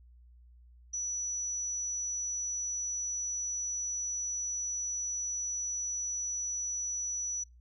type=tone; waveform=sine; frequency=5910 Hz; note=F#8; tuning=3 cents flat; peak=-32 dBFS; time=0.93-7.44 s; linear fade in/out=10 ms; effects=noise-tail reverb RT60 0.2 s tail -22 dB re dry + added 60 Hz sine -54 dBFS peak until 7.6 s